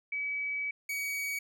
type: tone pair in turn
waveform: sine / 45% pulse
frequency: 2283 / 2261 Hz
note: D7 / C#7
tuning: -50 / +34 cents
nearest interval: unison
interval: 16 cents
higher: first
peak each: -31 / -32 dBFS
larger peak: first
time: 0.12-0.71 / 0.89-1.39 s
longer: first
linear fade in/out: 5 ms
effects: none